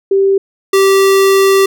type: tone pair in turn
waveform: sine / square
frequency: 390.8 / 389.2 Hz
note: G4 / G4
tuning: -5 / -12 cents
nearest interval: unison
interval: 7 cents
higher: first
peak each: -7 dBFS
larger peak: neither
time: 0.11-0.38 / 0.73-1.66 s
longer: second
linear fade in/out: 5 ms
effects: none